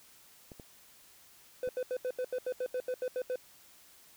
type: clicks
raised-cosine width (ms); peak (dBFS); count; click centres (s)
2; -34; 3; 0.518 / 0.598 / 1.675
type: tone bursts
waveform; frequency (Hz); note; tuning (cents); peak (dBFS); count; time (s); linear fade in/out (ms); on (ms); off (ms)
triangle; 505; B4; +39; -29; 13; 1.63-3.358; 2; 60; 79
effects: white hiss -59 dBFS RMS until 4.16 s